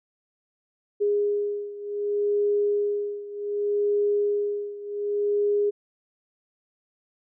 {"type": "beating tone pair", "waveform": "sine", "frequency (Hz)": [410.8, 411.46], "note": ["G#4", "G#4"], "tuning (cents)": [-19, -16], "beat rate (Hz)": 0.66, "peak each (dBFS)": [-24, -27], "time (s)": [1, 5.71], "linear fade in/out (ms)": 20, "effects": []}